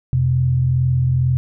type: tone pair together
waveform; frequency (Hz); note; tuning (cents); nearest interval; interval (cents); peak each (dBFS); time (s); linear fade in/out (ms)
sine; 85.6 / 127.77; F2 / C3; -34 / -41; perfect fifth; 693; -22 / -14; 0.13-1.37; 0
effects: none